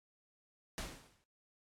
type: noise with exponential decay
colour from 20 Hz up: pink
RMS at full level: -39 dBFS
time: 0.78-1.24 s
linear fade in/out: 0 ms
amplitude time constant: 100 ms
effects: low-pass 10000 Hz 12 dB/octave + AAC 64 kbps